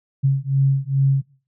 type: beating tone pair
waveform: sine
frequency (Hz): 135.3 / 137.7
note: C#3 / C#3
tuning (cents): -42 / -11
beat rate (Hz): 2.4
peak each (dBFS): -18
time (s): 0.23-1.22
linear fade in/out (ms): 20
effects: noise-tail reverb RT60 0.4 s tail -21 dB re dry